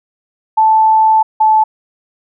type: tone pair in turn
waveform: sine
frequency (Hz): 877 / 869.9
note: A5 / A5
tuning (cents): -6 / -20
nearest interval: unison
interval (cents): 14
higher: first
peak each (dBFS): -6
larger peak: neither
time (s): 0.57-1.23 / 1.4-1.64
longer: first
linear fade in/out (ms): 10
effects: none